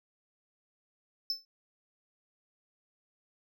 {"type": "tone with exponential decay", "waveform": "triangle", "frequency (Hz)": 5274, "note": "E8", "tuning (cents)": 0, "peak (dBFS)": -25, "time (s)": [1.3, 1.45], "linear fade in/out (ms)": 1, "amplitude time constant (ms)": 31, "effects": []}